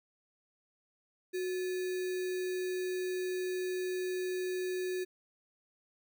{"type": "tone with sample-and-hold", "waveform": "sine", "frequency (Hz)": 367, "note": "F#4", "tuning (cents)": -14, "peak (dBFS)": -32, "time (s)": [1.33, 5.05], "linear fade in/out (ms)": 20, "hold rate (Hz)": 2100, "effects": []}